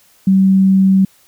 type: tone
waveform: sine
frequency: 191.6 Hz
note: G3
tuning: 39 cents flat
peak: -7 dBFS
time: 0.27-1.05 s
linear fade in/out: 5 ms
effects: white hiss -51 dBFS RMS until 1.27 s